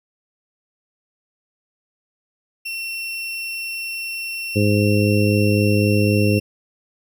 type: tone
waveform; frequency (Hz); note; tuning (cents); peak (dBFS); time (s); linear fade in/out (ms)
35% pulse; 2715; F7; -50; -24; 2.65-6.4; 10
type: harmonic tone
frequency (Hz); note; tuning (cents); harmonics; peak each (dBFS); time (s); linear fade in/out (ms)
103.83; G#2; 0; 1 / 2 / 3 / 4 / 5; -17 / -20 / -22 / -23 / -24; 4.55-6.4; 20
effects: none